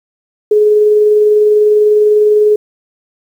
sine tone with tremolo, 421.9 Hz, G#4, 27 cents sharp, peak -4 dBFS, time 0.51-2.56 s, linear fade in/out 5 ms, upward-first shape triangle, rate 20 Hz, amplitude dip 30%, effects 7-bit

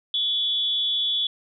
sine tone with amplitude modulation, 3419 Hz, G#7, 50 cents sharp, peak -18 dBFS, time 0.14-1.27 s, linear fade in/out 2 ms, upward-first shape sine, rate 286 Hz, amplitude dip 65%, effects none

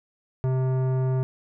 sine tone with tanh clipping, 130 Hz, C3, 11 cents flat, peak -23 dBFS, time 0.44-1.23 s, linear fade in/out 0 ms, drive 15 dB, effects none

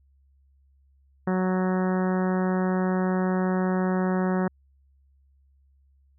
harmonic tone, 185.2 Hz, F#3, 2 cents sharp, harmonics 1 / 2 / 3 / 4 / 5 / 6 / 7 / 8 / 9 / 10, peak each -23 / -29 / -33 / -35 / -37 / -39 / -40 / -41 / -42 / -43 dBFS, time 1.27-4.48 s, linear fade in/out 5 ms, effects added 68 Hz sine -58 dBFS peak until 6.18 s

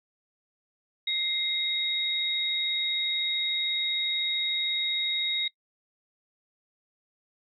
sine tone pair together, 2103 / 3767 Hz, C7 / A#7, +8 / +17 cents, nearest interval minor seventh, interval 1009 cents, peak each -33 / -26 dBFS, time 1.07-5.48 s, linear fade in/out 5 ms, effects noise-tail reverb RT60 0.1 s tail -22 dB re dry

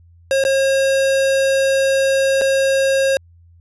square tone with dropouts, 540 Hz, C#5, 45 cents flat, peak -14 dBFS, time 0.31-3.17 s, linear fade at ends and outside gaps 1 ms, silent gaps 0.439-0.45 / 2.413-2.417 s, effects added 85 Hz sine -45 dBFS peak until 3.6 s + resampled to 24000 Hz

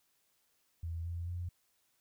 sine tone with pitch steps, 83.2 / 85.54 / 87.94 Hz, E2 / F2 / F2, +17 / -35 / +13 cents, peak -36 dBFS, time 0.83-1.49 s, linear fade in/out 5 ms, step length 220 ms, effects white hiss -75 dBFS RMS until 2 s

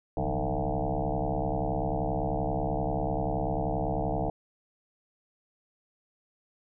sine tone with frequency modulation, 310 Hz, D#4, 6 cents flat, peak -26 dBFS, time 0.17-4.3 s, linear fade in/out 2 ms, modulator 70.3 Hz, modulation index 6.9, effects none

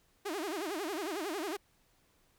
sawtooth tone with vibrato, 356 Hz, F4, 33 cents sharp, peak -31 dBFS, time 0.25-1.57 s, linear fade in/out 10 ms, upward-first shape sine, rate 11 Hz, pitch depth 280 cents each way, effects pink hiss -70 dBFS RMS until 2.38 s

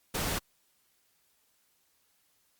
pink noise, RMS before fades -32 dBFS, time 0.14-0.39 s, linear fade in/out 10 ms, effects white hiss -71 dBFS RMS until 2.59 s + Opus 48 kbps

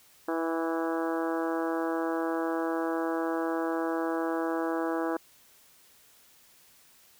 harmonic tone with a mistuned harmonic, 164 Hz, E3, 9 cents flat, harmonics 2 / 3 / 4 / 5 / 6 / 7 / 8 / 9 / 10, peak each -30 / -34 / -36 / -38 / -40 / -41 / -42 / -43 / -44 dBFS, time 0.28-5.17 s, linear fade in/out 5 ms, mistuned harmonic 6, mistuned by +17 cents, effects white hiss -59 dBFS RMS until 7.19 s

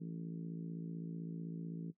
harmonic tone, 55.8 Hz, A1, 25 cents sharp, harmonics 3 / 4 / 5 / 6 / 7 / 8, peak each -42 / -51 / -50 / -57 / -59 / -59 dBFS, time 0-1.92 s, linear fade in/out 20 ms, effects noise-tail reverb RT60 0.1 s tail -18 dB re dry

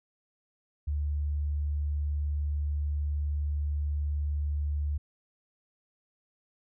sine tone, 73.42 Hz, D2, in tune, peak -27 dBFS, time 0.87-4.98 s, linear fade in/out 10 ms, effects none

